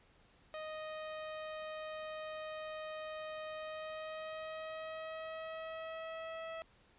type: tone with pitch glide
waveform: sawtooth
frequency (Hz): 622.3 to 651.4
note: D#5 to E5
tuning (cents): 0 to -21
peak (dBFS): -38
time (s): 0.54-6.62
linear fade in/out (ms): 0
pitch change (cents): +79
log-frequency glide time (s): 3.53-6.5
effects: pink hiss -67 dBFS RMS until 6.98 s + resampled to 8000 Hz